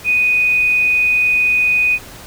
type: tone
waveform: sine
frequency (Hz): 2486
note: D#7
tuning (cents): -2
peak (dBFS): -11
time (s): 0.04-1.99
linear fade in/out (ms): 50
effects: pink hiss -36 dBFS RMS until 2.26 s

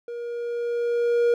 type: tone with level ramp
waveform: triangle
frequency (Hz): 474.5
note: A#4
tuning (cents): +31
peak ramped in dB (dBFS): -29 to -14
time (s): 0.08-1.34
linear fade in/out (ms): 2
effects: none

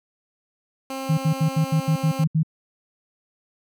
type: tone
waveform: 15% pulse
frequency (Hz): 266.7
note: C4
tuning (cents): +33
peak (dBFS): -22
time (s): 0.9-2.24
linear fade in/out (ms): 2
type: tone bursts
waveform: sine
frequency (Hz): 158.1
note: D#3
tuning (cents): +28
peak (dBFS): -16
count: 9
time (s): 1.09-2.432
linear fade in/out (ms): 10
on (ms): 86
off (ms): 71
effects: none

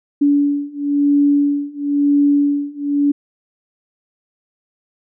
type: beating tone pair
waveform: sine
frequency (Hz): 286.1 / 287.09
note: D4 / D4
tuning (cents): -45 / -39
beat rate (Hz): 0.99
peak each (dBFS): -16 / -15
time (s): 0.21-3.12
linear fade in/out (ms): 10
effects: none

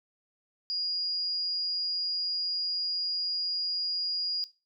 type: tone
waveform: sine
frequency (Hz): 4862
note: D#8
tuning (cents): -41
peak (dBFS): -29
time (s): 0.7-4.44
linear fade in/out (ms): 0
effects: noise-tail reverb RT60 0.3 s tail -17 dB re dry

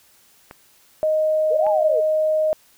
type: clicks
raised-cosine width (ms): 0.5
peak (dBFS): -22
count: 2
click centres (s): 0.511 / 1.666
type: tone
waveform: sine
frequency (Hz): 622.3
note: D#5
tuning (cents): 0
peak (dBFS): -16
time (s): 1.03-2.53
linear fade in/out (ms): 0
type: linear two-way sweep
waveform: sine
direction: up then down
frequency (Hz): 423.2 to 872 to 423.2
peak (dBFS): -21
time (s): 1.5-2.01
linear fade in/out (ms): 20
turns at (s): 1.68
effects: white hiss -55 dBFS RMS until 2.77 s

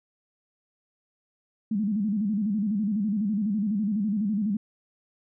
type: tone with vibrato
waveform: sine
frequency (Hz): 207.7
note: G#3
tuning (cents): 0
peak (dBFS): -23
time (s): 1.71-4.57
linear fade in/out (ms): 5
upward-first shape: square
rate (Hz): 12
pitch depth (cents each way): 99
effects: none

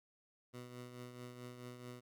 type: tone with tremolo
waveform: 15% pulse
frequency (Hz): 123.4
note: B2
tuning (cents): -1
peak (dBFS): -40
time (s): 0.53-2.01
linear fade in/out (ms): 20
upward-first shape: triangle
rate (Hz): 4.6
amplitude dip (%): 55
effects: none

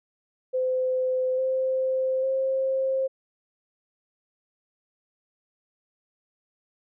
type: tone with pitch steps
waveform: sine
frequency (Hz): 513 / 521.7 / 530.5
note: C5 / C5 / C5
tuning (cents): -34 / -5 / +24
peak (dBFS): -22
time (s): 0.53-3.08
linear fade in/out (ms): 20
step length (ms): 850
effects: none

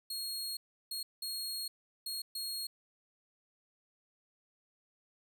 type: tone bursts at uneven times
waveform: sawtooth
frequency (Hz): 4285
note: C8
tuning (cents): +40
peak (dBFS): -34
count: 5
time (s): 0.1-0.57 / 0.91-1.03 / 1.22-1.68 / 2.06-2.22 / 2.35-2.67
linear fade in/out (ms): 5
effects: none

